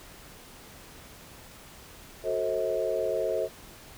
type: chord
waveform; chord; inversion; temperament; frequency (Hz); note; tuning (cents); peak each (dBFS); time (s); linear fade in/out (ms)
sine; F# diminished seventh; none; just; 370 / 444 / 532.8 / 639.4; F#4 / A4 / C5 / Eb5; 0 / +16 / +31 / +47; -34 / -31 / -31 / -30; 2.23-3.49; 50
effects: pink hiss -49 dBFS RMS until 3.97 s